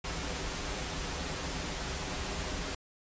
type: noise with comb filter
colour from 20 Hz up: pink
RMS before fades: -36 dBFS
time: 0.04-2.75 s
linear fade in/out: 5 ms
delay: 8.9 ms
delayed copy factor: -0.55
effects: resampled to 16000 Hz